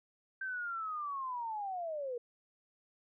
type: linear sweep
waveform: sine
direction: down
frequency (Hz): 1569 to 468.1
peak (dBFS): -36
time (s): 0.41-2.18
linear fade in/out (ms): 5
effects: none